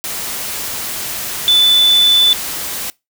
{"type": "tone in noise", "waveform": "sine", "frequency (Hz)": 3499, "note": "A7", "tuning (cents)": -10, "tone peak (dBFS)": -7, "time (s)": [1.48, 2.33], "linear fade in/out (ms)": 0, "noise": "white", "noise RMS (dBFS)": -23, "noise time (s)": [0.04, 2.9], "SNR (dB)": 13, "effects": ["noise-tail reverb RT60 0.2 s tail -22 dB re dry"]}